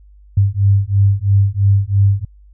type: beating tone pair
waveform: sine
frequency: 98 / 101 Hz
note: G2 / G#2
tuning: 0 / -48 cents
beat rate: 3 Hz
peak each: -13 dBFS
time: 0.37-2.25 s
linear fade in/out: 5 ms
effects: added 50 Hz sine -41 dBFS peak until 2.53 s